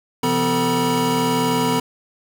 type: tone cluster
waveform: square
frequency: 131.1 / 169.9 / 251.5 / 446.8 / 968 Hz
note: C3 / F3 / B3 / A4 / B5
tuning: +4 / -47 / +32 / +27 / -35 cents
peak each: -30 / -27 / -22 / -24 / -23 dBFS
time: 0.23-1.8 s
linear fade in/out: 5 ms
effects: none